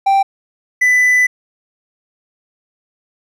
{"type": "tone pair in turn", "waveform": "triangle", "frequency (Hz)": [784, 1994.5], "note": ["G5", "B6"], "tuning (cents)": [0, 17], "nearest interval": "octave + major third", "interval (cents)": 1617, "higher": "second", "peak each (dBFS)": -7, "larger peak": "neither", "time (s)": [[0.06, 0.23], [0.81, 1.27]], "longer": "second", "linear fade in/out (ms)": 10, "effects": []}